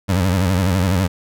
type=tone with vibrato; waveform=25% pulse; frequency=92.4 Hz; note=F#2; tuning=2 cents flat; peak=-11 dBFS; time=0.08-1.08 s; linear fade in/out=20 ms; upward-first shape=sine; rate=12 Hz; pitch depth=120 cents each way; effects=none